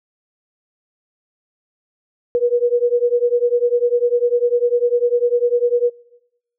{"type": "beating tone pair", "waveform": "sine", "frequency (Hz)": [477.9, 487.9], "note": ["A#4", "B4"], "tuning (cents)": [43, -21], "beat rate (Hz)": 10, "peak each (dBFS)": -17, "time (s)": [2.35, 5.9], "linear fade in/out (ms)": 0, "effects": ["noise-tail reverb RT60 1.0 s tail -24 dB re dry"]}